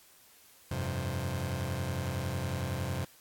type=chord; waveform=sawtooth; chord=F suspended second; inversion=none; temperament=just; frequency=87.31 / 98.22 / 130.96 Hz; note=F2 / G2 / C3; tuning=0 / +4 / +2 cents; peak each=-32 / -33 / -31 dBFS; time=0.71-3.05 s; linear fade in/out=5 ms; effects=white hiss -59 dBFS RMS until 3.2 s + AAC 64 kbps

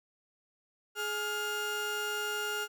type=tone pair together; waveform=30% pulse; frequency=419.4 / 1410.7 Hz; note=G#4 / F6; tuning=+17 / +17 cents; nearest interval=octave + major sixth; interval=2100 cents; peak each=-35 / -31 dBFS; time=0.95-2.68 s; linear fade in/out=50 ms; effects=none

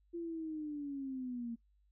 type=linear sweep; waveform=sine; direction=down; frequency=344.2 to 228.9 Hz; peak=-38 dBFS; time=0.13-1.56 s; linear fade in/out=20 ms; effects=noise-tail reverb RT60 0.1 s tail -24 dB re dry + added 50 Hz sine -68 dBFS peak until 1.91 s

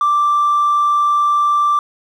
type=tone; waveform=triangle; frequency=1174.7 Hz; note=D6; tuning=in tune; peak=-8 dBFS; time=0.01-1.79 s; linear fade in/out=2 ms; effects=tanh soft clip ceiling -8 dBFS

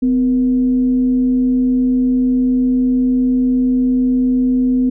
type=tone with frequency modulation; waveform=sine; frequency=254.3 Hz; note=C4; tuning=49 cents flat; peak=-11 dBFS; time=0.02-4.9 s; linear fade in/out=10 ms; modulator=216 Hz; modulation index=0.22; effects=none

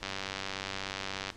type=click train; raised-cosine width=0.2 ms; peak=-17 dBFS; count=124; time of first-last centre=0.03-1.302 s; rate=96.7 Hz; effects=pink hiss -52 dBFS RMS until 1.36 s + low-pass 6000 Hz 12 dB/octave

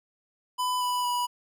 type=tone with pitch steps; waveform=square; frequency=1000 / 989.1 / 978.3 Hz; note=B5 / B5 / B5; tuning=+21 / +2 / -17 cents; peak=-26 dBFS; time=0.58-1.27 s; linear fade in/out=20 ms; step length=230 ms; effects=none

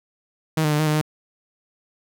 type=tone with pitch steps; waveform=sawtooth; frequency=158 / 151.5 / 149.4 / 155.6 / 151.9 / 153.5 Hz; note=D#3 / D#3 / D3 / D#3 / D#3 / D#3; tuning=+27 / -46 / +30 / 0 / -41 / -23 cents; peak=-14 dBFS; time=0.57-1.014 s; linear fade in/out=5 ms; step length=74 ms; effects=none

